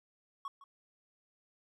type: tone with echo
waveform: triangle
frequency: 1110 Hz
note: C#6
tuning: 2 cents sharp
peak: -36 dBFS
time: 0.45-0.48 s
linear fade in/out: 2 ms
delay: 160 ms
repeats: 1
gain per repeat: -15 dB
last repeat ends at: 0.64 s
effects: none